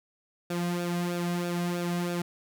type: tone with flanger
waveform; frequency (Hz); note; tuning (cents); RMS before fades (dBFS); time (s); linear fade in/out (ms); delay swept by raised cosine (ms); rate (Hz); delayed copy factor
sawtooth; 174.61; F3; 0; -30; 0.5-2.22; 5; 0.97 to 2.27; 3.1; -0.65
effects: none